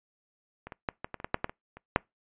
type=clicks; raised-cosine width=0.5 ms; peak=-26 / -25 / -14 / -19 / -21 / -27 / -18 / -9 / -13 / -24 / -30 / -6 dBFS; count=12; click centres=0.67 / 0.722 / 0.888 / 1.045 / 1.143 / 1.201 / 1.245 / 1.344 / 1.444 / 1.495 / 1.77 / 1.961 s; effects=noise-tail reverb RT60 0.2 s tail -25 dB re dry + resampled to 8000 Hz